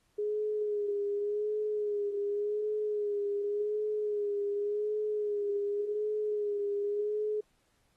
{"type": "tone with vibrato", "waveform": "sine", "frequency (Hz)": 415.3, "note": "G#4", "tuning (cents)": 0, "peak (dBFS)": -29, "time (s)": [0.18, 7.41], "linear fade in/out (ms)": 10, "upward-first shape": "sine", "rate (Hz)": 0.88, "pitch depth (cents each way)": 40, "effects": ["pink hiss -73 dBFS RMS until 7.96 s", "AAC 32 kbps"]}